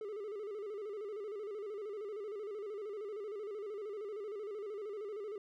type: tone with vibrato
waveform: triangle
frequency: 415.3 Hz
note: G#4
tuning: in tune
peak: -38 dBFS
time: 0.01-5.38 s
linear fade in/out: 2 ms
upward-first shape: square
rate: 13 Hz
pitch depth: 77 cents each way
effects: none

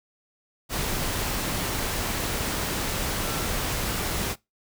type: tone in noise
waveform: sine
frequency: 1351 Hz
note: E6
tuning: 42 cents sharp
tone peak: -38 dBFS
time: 3.21-3.5 s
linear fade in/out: 50 ms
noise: pink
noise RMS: -28 dBFS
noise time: 0.69-4.36 s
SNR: -13 dB
effects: noise-tail reverb RT60 0.2 s tail -22 dB re dry

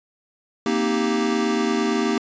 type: chord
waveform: square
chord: C minor seventh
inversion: third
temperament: equal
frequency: 233.1 / 261.6 / 311.1 / 392 Hz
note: Bb3 / C4 / Eb4 / G4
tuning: 0 / 0 / 0 / 0 cents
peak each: -24 / -29 / -26 / -25 dBFS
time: 0.66-2.18 s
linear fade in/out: 2 ms
effects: resampled to 16000 Hz

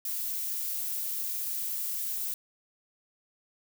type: noise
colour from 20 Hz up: violet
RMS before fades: -33 dBFS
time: 0.05-2.34 s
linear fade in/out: 2 ms
effects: none

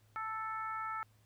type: harmonic tone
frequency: 440 Hz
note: A4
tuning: in tune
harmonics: 2 / 3 / 4 / 5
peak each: -44 / -38 / -48 / -50 dBFS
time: 0.16-1.03 s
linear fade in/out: 0 ms
effects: added 107 Hz sine -65 dBFS peak until 1.25 s + pink hiss -72 dBFS RMS until 1.25 s

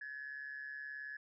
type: tone with amplitude modulation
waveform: sine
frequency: 1700 Hz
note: G#6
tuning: 40 cents sharp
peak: -39 dBFS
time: 0.01-1.17 s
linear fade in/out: 5 ms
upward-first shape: sine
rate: 139 Hz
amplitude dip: 70%
effects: tanh soft clip ceiling -37 dBFS

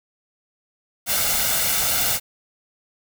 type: noise with comb filter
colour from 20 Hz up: white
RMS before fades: -21 dBFS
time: 1.06-2.2 s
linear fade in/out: 50 ms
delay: 1.4 ms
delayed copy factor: +0.6
effects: none

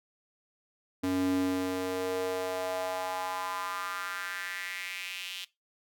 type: tone with high-pass filter sweep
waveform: square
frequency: 92.5 Hz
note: F#2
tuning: in tune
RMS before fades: -33 dBFS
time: 1.03-5.45 s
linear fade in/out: 10 ms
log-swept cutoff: 230 to 3100 Hz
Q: 3.6
effects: noise-tail reverb RT60 0.2 s tail -18 dB re dry

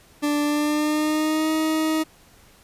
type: tone with pitch glide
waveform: 40% pulse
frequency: 293.7 to 314.8 Hz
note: D4 to D#4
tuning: 0 to +20 cents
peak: -19 dBFS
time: 0.22-2.04 s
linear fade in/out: 20 ms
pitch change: +120 cents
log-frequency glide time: 0.43-1.51 s
effects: pink hiss -53 dBFS RMS until 2.63 s + resampled to 32000 Hz

